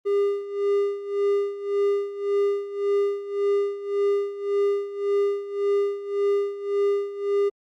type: tone with tremolo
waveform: triangle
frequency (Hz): 402.9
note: G4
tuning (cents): +48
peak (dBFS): -16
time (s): 0.05-7.5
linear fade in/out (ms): 20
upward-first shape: sine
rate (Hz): 1.8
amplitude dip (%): 80
effects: Opus 32 kbps